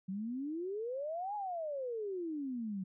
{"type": "exponential two-way sweep", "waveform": "sine", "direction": "up then down", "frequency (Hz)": [183, 849, 183], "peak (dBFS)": -36, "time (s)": [0.08, 2.84], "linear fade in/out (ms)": 10, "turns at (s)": 1.35, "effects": []}